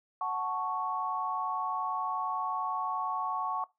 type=chord; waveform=sine; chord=F# minor; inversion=none; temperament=equal; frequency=740 / 880 / 1108.7 Hz; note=F#5 / A5 / C#6; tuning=0 / 0 / 0 cents; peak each=-36 / -36 / -32 dBFS; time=0.21-3.64 s; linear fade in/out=2 ms; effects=noise-tail reverb RT60 0.2 s tail -20 dB re dry